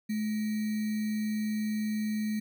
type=tone with sample-and-hold; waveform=sine; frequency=214.3 Hz; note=A3; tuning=45 cents flat; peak=-28 dBFS; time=0.09-2.4 s; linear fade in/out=10 ms; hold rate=2100 Hz; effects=none